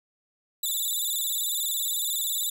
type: tone with vibrato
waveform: 5% pulse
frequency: 3729 Hz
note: A#7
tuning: in tune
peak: -19 dBFS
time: 0.63-2.5 s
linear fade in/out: 5 ms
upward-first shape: square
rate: 18 Hz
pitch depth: 82 cents each way
effects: none